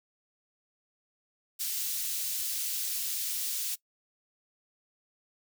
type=high-pass noise; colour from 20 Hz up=white; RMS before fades=-33 dBFS; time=1.59-3.76 s; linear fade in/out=20 ms; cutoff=3600 Hz; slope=12 dB/octave; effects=noise-tail reverb RT60 0.1 s tail -21 dB re dry